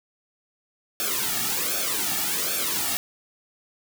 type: noise with flanger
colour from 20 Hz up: white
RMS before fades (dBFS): -26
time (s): 1-2.97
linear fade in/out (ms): 0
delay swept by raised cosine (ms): 1 to 2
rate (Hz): 1.3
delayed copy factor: -0.85
effects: none